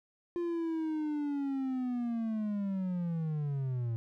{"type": "linear sweep", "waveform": "triangle", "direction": "down", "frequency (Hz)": [349.2, 112.4], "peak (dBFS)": -29, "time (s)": [0.36, 3.96], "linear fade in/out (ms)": 0, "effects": []}